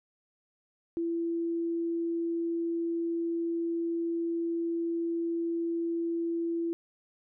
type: tone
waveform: sine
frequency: 335.8 Hz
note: E4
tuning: 32 cents sharp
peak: -28 dBFS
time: 0.97-6.73 s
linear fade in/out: 0 ms
effects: none